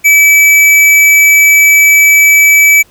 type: tone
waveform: square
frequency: 2300 Hz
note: D7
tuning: 37 cents flat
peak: -3 dBFS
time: 0.04-2.83 s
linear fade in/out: 20 ms
effects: pink hiss -46 dBFS RMS until 2.9 s